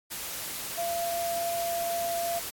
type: tone in noise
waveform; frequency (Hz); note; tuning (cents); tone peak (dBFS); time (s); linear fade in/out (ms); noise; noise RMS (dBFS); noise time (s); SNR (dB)
sine; 684; F5; -36; -28; 0.77-2.4; 20; white; -36; 0.1-2.51; +5
effects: AAC 64 kbps